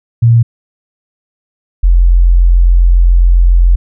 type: tone pair in turn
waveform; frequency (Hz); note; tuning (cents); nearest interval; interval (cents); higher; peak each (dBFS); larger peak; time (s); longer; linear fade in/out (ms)
sine; 116.54 / 43.65; A#2 / F1; 0 / 0; octave + perfect fourth; 1700; first; -3; neither; 0.22-0.43 / 1.83-3.76; second; 10
effects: none